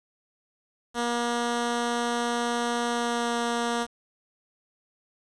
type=tone with pitch glide; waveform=10% pulse; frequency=238.1 to 236 Hz; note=A#3 to A#3; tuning=+37 to +22 cents; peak=-17 dBFS; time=0.94-3.87 s; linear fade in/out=50 ms; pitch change=-15 cents; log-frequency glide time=2.88-3.37 s; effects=resampled to 22050 Hz + 8-bit